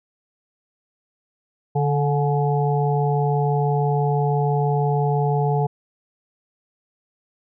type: harmonic tone with a mistuned harmonic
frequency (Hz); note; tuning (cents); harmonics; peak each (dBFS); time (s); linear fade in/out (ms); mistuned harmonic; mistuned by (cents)
144.9; D3; -23; 1 / 3 / 5 / 6; -19 / -24 / -26 / -27; 1.75-5.67; 10; 6; -38
effects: none